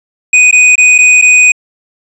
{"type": "tone with dropouts", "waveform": "square", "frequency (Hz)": 2489, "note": "D#7", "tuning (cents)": 0, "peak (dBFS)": -3, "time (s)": [0.33, 1.52], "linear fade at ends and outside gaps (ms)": 5, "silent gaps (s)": [[0.512, 0.526], [0.756, 0.779], [0.981, 0.986], [1.215, 1.222]], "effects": ["resampled to 24000 Hz", "7-bit"]}